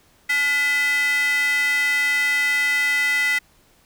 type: tone with high-pass filter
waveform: square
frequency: 286.2 Hz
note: D4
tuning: 45 cents flat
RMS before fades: -20 dBFS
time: 0.29-3.39 s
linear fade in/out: 10 ms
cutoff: 1900 Hz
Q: 8
effects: pink hiss -57 dBFS RMS until 3.85 s